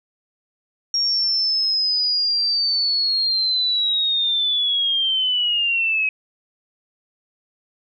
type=linear sweep; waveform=sine; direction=down; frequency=5588 to 2539 Hz; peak=-17 dBFS; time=0.94-6.09 s; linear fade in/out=2 ms; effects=none